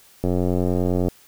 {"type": "click train", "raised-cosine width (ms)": 2, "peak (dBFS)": -9, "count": 77, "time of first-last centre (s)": [0.24, 1.084], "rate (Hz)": 90.1, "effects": ["white hiss -52 dBFS RMS until 1.27 s"]}